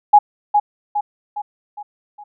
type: tone with echo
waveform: sine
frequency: 830.6 Hz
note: G#5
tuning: in tune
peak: -4 dBFS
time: 0.13-0.19 s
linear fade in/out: 10 ms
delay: 410 ms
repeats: 5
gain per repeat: -6 dB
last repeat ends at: 2.24 s
effects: none